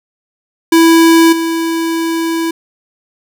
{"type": "tone with level steps", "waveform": "square", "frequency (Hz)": 329.6, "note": "E4", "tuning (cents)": 0, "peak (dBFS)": [-5, -14], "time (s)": [0.72, 2.51], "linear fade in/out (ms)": 5, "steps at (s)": 1.32, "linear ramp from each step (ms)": 10, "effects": []}